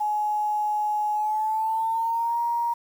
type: tone with pitch glide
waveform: sine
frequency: 843 to 940.8 Hz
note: G#5 to A#5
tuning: +26 to +16 cents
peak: -22 dBFS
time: 0-2.74 s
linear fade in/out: 10 ms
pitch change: +190 cents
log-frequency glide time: 1.14-2.39 s
effects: 8-bit